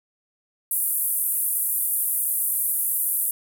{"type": "band-pass noise", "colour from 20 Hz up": "pink", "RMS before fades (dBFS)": -24, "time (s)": [0.71, 3.31], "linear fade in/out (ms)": 2, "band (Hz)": [9800, 15000], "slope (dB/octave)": 48, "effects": []}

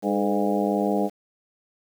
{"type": "harmonic tone with a mistuned harmonic", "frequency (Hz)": 101.4, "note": "G#2", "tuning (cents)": -41, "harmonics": [2, 3, 4, 5, 6, 7, 8], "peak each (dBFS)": [-25, -27, -28, -29, -30, -30, -31], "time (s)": [0.02, 1.1], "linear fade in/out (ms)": 50, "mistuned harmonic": 4, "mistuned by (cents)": 65, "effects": ["8-bit"]}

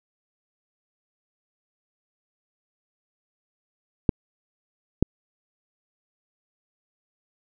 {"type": "clicks", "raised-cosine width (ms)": 3, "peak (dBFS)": -4, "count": 2, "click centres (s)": [4.092, 5.026], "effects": []}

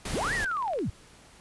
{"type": "noise", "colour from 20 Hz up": "pink", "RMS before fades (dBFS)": -34, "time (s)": [0.05, 0.45], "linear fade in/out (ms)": 5}
{"type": "linear two-way sweep", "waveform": "sine", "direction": "up then down", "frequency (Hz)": [58.3, 1975.5, 58.3], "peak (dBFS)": -27, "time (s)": [0.13, 0.9], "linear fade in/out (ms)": 5, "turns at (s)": 0.34}
{"type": "click train", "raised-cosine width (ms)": 0.3, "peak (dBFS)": -28, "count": 13, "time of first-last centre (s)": [0.13, 0.789], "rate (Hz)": 18.2}
{"effects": ["pink hiss -54 dBFS RMS until 1.4 s", "resampled to 24000 Hz"]}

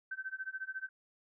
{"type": "tone with tremolo", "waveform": "sine", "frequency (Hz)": 1541, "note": "G6", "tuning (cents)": -30, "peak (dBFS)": -35, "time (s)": [0.11, 0.89], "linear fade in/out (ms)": 5, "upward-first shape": "sine", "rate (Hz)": 14, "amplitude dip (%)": 95, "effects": []}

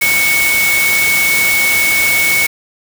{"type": "tone in noise", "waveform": "sine", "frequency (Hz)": 2217, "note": "C#7", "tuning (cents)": 0, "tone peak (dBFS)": -11, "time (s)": [0.01, 2.47], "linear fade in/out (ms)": 10, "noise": "white", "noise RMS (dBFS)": -17, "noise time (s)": [0.01, 2.47], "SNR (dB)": 3, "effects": []}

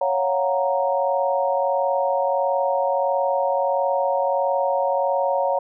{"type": "chord", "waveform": "sine", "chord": "Gb major seventh", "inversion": "second", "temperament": "equal", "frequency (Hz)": [554.4, 698.5, 740, 932.3], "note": ["Db5", "F5", "Gb5", "Bb5"], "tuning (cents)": [0, 0, 0, 0], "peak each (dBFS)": [-21, -27, -26, -24], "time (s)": [0.01, 5.59], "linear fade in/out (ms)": 5, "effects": []}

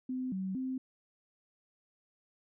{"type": "tone with pitch steps", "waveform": "sine", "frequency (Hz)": [256.3, 189.4, 260], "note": ["C4", "F#3", "C4"], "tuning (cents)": [-36, 41, -11], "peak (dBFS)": -33, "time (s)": [0.09, 0.78], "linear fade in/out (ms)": 5, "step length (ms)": 230, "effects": []}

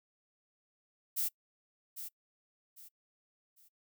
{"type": "noise with echo", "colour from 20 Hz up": "violet", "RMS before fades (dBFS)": -33, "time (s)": [1.16, 1.29], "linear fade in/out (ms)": 20, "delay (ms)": 800, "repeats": 3, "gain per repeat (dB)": -10, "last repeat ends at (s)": 3.69, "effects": ["noise-tail reverb RT60 0.1 s tail -24 dB re dry"]}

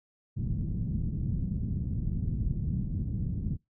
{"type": "low-pass noise", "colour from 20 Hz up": "white", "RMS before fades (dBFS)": -31, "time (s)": [0.36, 3.57], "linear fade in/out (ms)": 20, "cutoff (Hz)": 180, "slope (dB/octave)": 24, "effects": ["noise-tail reverb RT60 0.2 s tail -25 dB re dry"]}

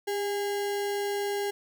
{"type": "tone with sample-and-hold", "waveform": "sine", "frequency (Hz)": 403.1, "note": "G4", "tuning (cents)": 48, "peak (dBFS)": -27, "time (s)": [0.07, 1.51], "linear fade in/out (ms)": 10, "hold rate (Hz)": 1225, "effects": []}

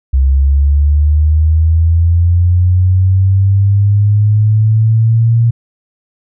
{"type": "linear sweep", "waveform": "sine", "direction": "up", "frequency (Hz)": [65.9, 117.1], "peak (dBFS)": -6, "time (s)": [0.13, 5.51], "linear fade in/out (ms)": 10, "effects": []}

